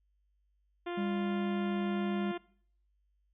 harmonic tone, 349.2 Hz, F4, in tune, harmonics 1 / 2 / 3 / 4 / 5 / 6 / 7 / 8 / 9 / 10, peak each -36 / -42 / -46 / -48 / -50 / -52 / -53 / -54 / -55 / -56 dBFS, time 0.86-2.38 s, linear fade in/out 10 ms
triangle tone, 200 Hz, G3, 35 cents sharp, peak -30 dBFS, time 0.97-2.32 s, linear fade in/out 10 ms
effects noise-tail reverb RT60 0.6 s tail -22 dB re dry + added 50 Hz sine -70 dBFS peak until 3.33 s

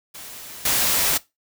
white noise with level steps, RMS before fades -38 / -20 dBFS, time 0.14-1.18 s, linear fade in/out 10 ms, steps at 0.65 s, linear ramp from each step 5 ms, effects noise-tail reverb RT60 0.2 s tail -19 dB re dry

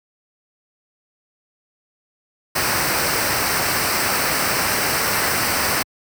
pink noise with comb filter, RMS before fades -20 dBFS, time 2.55-5.83 s, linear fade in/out 10 ms, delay 0.29 ms, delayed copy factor -0.6, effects high-pass 80 Hz 12 dB/octave

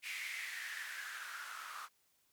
blue noise with band-pass filter sweep, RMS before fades -45 dBFS, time 0.02-1.89 s, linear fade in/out 50 ms, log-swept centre 2300 to 1200 Hz, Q 6.1, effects white hiss -75 dBFS RMS until 2.32 s

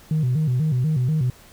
sine tone with vibrato, 140 Hz, C#3, 18 cents sharp, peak -16 dBFS, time 0.11-1.3 s, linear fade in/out 2 ms, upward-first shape square, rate 4.1 Hz, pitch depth 190 cents each way, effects tanh soft clip ceiling -15 dBFS + pink hiss -49 dBFS RMS until 1.52 s

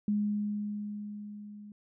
sine tone with level ramp, 207.7 Hz, G#3, in tune, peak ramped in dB -25 to -45 dBFS, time 0.08-1.72 s, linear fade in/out 2 ms, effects none

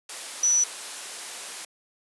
sine tone in noise, 5930 Hz, F#8, 3 cents sharp, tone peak -18 dBFS, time 0.43-0.64 s, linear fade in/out 5 ms, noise white, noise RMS -36 dBFS, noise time 0.09-1.65 s, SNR +15 dB, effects high-pass 400 Hz 12 dB/octave + resampled to 24000 Hz

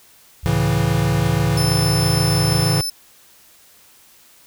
sine tone with vibrato, 69.3 Hz, C#2, in tune, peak -27 dBFS, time 0.43-2.63 s, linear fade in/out 5 ms, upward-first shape sine, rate 11 Hz, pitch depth 13 cents each way
square chord, A major, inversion none, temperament equal, 110 / 138.59 / 164.81 Hz, A2 / C#3 / E3, 0 / 0 / 0 cents, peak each -21 dBFS, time 0.46-2.81 s, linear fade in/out 0 ms
sawtooth tone, 5274 Hz, E8, in tune, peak -19 dBFS, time 1.57-2.9 s, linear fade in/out 5 ms
effects white hiss -50 dBFS RMS until 4.46 s

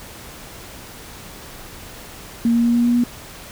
sine tone with pitch steps, 233.1 / 234.7 / 236.4 / 238 / 239.7 / 241.3 Hz, A#3 / A#3 / A#3 / A#3 / A#3 / B3, 0 / +12 / +24 / +36 / +48 / -40 cents, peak -13 dBFS, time 2.45-3.038 s, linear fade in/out 2 ms, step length 98 ms, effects pink hiss -38 dBFS RMS until 3.51 s

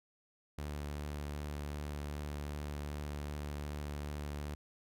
sawtooth tone with vibrato, 73.42 Hz, D2, in tune, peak -35 dBFS, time 0.58-4.55 s, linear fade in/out 5 ms, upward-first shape triangle, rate 2.6 Hz, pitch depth 14 cents each way, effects none

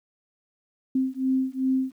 sine beating tone pair, 260.8 / 263.4 Hz, C4 / C4, -5 / +12 cents, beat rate 2.6 Hz, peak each -25 dBFS, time 0.95-1.92 s, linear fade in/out 5 ms, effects 10-bit

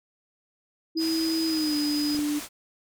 sine tone with pitch glide, 323.8 to 295.2 Hz, E4 to D4, -31 to +9 cents, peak -24 dBFS, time 0.95-2.4 s, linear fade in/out 20 ms, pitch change -160 cents, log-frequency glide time 1.47-1.76 s
triangle tone, 4978 Hz, D#8, in tune, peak -29 dBFS, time 0.97-2.17 s, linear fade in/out 5 ms
white low-pass noise, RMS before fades -38 dBFS, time 0.98-2.49 s, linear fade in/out 50 ms, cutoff 10000 Hz, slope 12 dB/octave
clicks, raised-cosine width 2 ms, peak -26 dBFS, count 2, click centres 2.148 / 2.191 s
effects none

